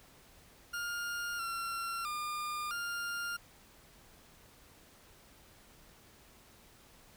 40% pulse tone with pitch steps, 1411 / 1366 / 1206 / 1402 Hz, F6 / F6 / D6 / F6, +17 / -39 / +46 / +6 cents, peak -35 dBFS, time 0.73-3.37 s, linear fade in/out 10 ms, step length 660 ms, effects pink hiss -60 dBFS RMS until 7.16 s

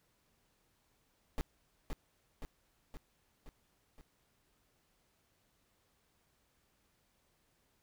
brown noise with echo, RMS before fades -34 dBFS, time 1.38-1.41 s, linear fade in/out 0 ms, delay 520 ms, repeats 5, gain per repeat -4 dB, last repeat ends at 4.01 s, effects pink hiss -75 dBFS RMS until 7.82 s

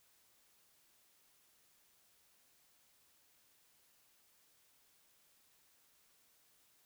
silence, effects white hiss -71 dBFS RMS until 6.85 s

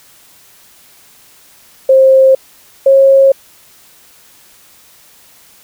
sine tone pair in turn, 530 / 542.1 Hz, C5 / C#5, +22 / -39 cents, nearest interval unison, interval 39 cents, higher second, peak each -3 dBFS, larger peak neither, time 1.89-2.35 / 2.86-3.32 s, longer neither, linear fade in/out 5 ms, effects white hiss -44 dBFS RMS until 5.63 s

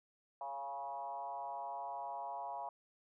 sine tone with frequency modulation, 830.6 Hz, G#5, in tune, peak -40 dBFS, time 0.41-2.69 s, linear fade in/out 2 ms, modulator 137 Hz, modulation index 1.4, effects none

